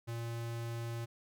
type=tone; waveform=square; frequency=116.5 Hz; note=A#2; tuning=1 cent flat; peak=-38 dBFS; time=0.07-1.06 s; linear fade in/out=20 ms; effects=none